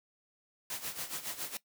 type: noise with tremolo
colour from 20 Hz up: white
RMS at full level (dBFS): -37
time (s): 0.7-1.57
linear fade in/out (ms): 2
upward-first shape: sine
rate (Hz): 7.2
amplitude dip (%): 75
effects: noise-tail reverb RT60 0.1 s tail -18 dB re dry + high-pass 100 Hz 12 dB/octave